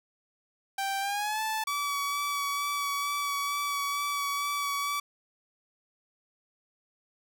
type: tone with pitch glide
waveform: sawtooth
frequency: 784 to 874.9 Hz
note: G5 to A5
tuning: 0 to -10 cents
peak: -25 dBFS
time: 0.78-1.64 s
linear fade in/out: 5 ms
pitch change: +190 cents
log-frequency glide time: 1-1.42 s
type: tone with vibrato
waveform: sawtooth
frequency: 1142 Hz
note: D6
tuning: 49 cents flat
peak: -25 dBFS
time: 1.67-5 s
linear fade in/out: 5 ms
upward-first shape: sine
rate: 2.2 Hz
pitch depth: 15 cents each way
effects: none